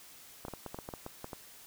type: clicks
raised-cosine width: 1 ms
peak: -26 dBFS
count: 11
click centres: 0.451 / 0.483 / 0.537 / 0.663 / 0.745 / 0.788 / 0.889 / 0.938 / 1.064 / 1.244 / 1.332 s
effects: white hiss -54 dBFS RMS until 1.66 s